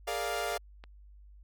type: chord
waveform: sawtooth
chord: Bb dominant seventh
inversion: third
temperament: equal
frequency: 415.3 / 466.2 / 587.3 / 698.5 Hz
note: Ab4 / Bb4 / D5 / F5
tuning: 0 / 0 / 0 / 0 cents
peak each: -35 / -35 / -34 / -31 dBFS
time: 0.07-0.58 s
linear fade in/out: 10 ms
type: clicks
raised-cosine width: 0.3 ms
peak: -31 / -32 dBFS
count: 2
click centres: 0.523 / 0.839 s
effects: added 50 Hz sine -51 dBFS peak until 1.43 s